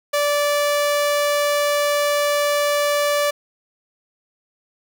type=tone; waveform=sawtooth; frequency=582 Hz; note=D5; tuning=16 cents flat; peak=-13 dBFS; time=0.13-3.31 s; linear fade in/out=10 ms; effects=none